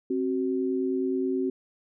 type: tone pair together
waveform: sine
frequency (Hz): 265.2 / 374.7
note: C4 / F#4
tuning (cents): +23 / +22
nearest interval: tritone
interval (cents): 599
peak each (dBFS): -27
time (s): 0.1-1.5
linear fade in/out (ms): 5
effects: none